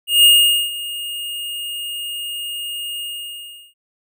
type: tone with ADSR envelope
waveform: square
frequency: 2845 Hz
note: F7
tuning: 31 cents sharp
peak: -7 dBFS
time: 0.07-3.74 s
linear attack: 170 ms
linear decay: 460 ms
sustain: -18 dB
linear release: 740 ms
effects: none